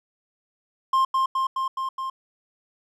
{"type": "tone with echo", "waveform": "triangle", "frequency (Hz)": 1058, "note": "C6", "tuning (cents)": 19, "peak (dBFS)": -15, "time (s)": [0.93, 1.05], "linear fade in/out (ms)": 5, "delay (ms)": 210, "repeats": 5, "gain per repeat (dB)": -2, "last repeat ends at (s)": 2.1, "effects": []}